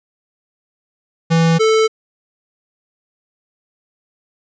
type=tone pair in turn; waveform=square; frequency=164.81 / 440 Hz; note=E3 / A4; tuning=0 / 0 cents; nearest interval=octave + perfect fourth; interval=1700 cents; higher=second; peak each=-11 dBFS; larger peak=neither; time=1.3-1.59 / 1.59-1.88 s; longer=neither; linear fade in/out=20 ms; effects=resampled to 16000 Hz